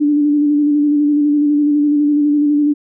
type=tone with vibrato; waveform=sine; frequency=293.7 Hz; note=D4; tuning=in tune; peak=-10 dBFS; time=0-2.74 s; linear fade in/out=20 ms; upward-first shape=square; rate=12 Hz; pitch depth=22 cents each way; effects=none